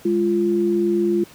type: tone pair together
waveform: sine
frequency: 205.9 / 346.3 Hz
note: G#3 / F4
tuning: -15 / -15 cents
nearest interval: major sixth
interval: 900 cents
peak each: -22 / -17 dBFS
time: 0.05-1.24 s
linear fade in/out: 5 ms
effects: pink hiss -46 dBFS RMS until 1.34 s + high-pass 80 Hz 12 dB/octave